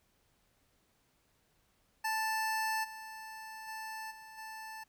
25% pulse tone with level steps, 880 Hz, A5, in tune, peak -28 / -41 / -37 / -46 / -40 dBFS, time 2.04-4.84 s, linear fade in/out 10 ms, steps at 2.83 / 3.67 / 4.1 / 4.37 s, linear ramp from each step 20 ms, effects pink hiss -73 dBFS RMS until 4.88 s

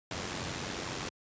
pink noise with amplitude modulation, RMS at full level -34 dBFS, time 0.11-1.09 s, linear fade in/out 2 ms, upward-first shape sine, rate 91.6 Hz, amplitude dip 55%, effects high-pass 80 Hz 12 dB/octave + resampled to 16000 Hz

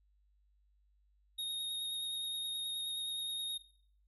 square tone with vibrato, 3729 Hz, A#7, in tune, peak -37 dBFS, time 1.38-3.58 s, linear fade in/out 10 ms, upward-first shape triangle, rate 9.5 Hz, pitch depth 16 cents each way, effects noise-tail reverb RT60 0.6 s tail -19 dB re dry + added 50 Hz sine -68 dBFS peak until 4.07 s

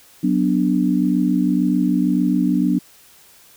sine chord, B minor, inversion second, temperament equal, 185 / 246.9 / 293.7 Hz, F#3 / B3 / D4, 0 / 0 / 0 cents, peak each -19 dBFS, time 0.23-2.79 s, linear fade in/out 10 ms, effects white hiss -49 dBFS RMS until 3.56 s

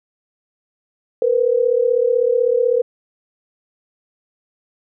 sine tone pair together, 466.2 / 502.2 Hz, A#4 / B4, 0 / +29 cents, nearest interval minor second, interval 129 cents, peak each -16 dBFS, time 1.22-2.82 s, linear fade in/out 2 ms, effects none

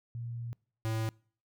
sine / square tone pair in turn, 117.9 / 111.28 Hz, A#2 / A2, +20 / +20 cents, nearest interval minor second, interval 100 cents, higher first, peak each -36 / -31 dBFS, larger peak second, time 0.15-0.53 / 0.85-1.09 s, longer first, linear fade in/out 0 ms, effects noise-tail reverb RT60 0.5 s tail -26 dB re dry

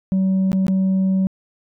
sine tone with dropouts, 190 Hz, F#3, 46 cents sharp, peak -12 dBFS, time 0.12-1.27 s, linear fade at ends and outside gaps 0 ms, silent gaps 0.518-0.53 / 0.667-0.682 s, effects tanh soft clip ceiling -14 dBFS

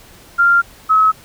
sine tone pair in turn, 1391 / 1285.5 Hz, F6 / E6, -7 / -44 cents, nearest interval minor second, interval 137 cents, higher first, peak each -8 dBFS, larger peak neither, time 0.38-0.62 / 0.89-1.12 s, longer first, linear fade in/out 20 ms, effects pink hiss -43 dBFS RMS until 1.24 s

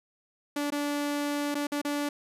sawtooth tone with dropouts, 290.1 Hz, D4, 21 cents flat, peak -24 dBFS, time 0.56-2.09 s, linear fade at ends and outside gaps 5 ms, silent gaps 0.704-0.721 / 1.545-1.551 / 1.67-1.719 / 1.816-1.848 s, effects resampled to 32000 Hz + 11-bit

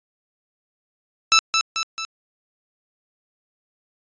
10% pulse tone with echo, 1318.5 Hz, E6, in tune, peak -3 dBFS, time 1.32-1.39 s, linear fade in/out 0 ms, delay 220 ms, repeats 3, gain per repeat -5 dB, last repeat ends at 2.05 s, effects resampled to 16000 Hz

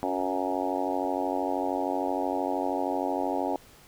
harmonic tone with a mistuned harmonic, 93 Hz, F#2, 9 cents sharp, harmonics 3 / 4 / 5 / 6 / 7 / 8 / 9 / 10, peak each -32 / -35 / -37 / -35 / -34 / -34 / -33 / -39 dBFS, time 0.03-3.56 s, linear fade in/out 0 ms, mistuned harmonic 4, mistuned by -25 cents, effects pink hiss -54 dBFS RMS until 3.87 s

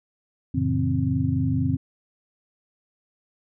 sine tone cluster, 91 / 113.5 / 137.6 / 164.3 / 262.8 Hz, F#2 / A#2 / C#3 / E3 / C4, -28 / -46 / -12 / -5 / +8 cents, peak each -27 / -27 / -26 / -30 / -25 dBFS, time 0.54-1.77 s, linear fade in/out 10 ms, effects none

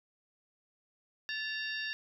harmonic tone with a mistuned harmonic, 922 Hz, A#5, 19 cents flat, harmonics 2 / 3 / 4 / 5 / 6, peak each -37 / -41 / -43 / -45 / -47 dBFS, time 1.29-1.93 s, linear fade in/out 0 ms, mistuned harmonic 2, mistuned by -100 cents, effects none

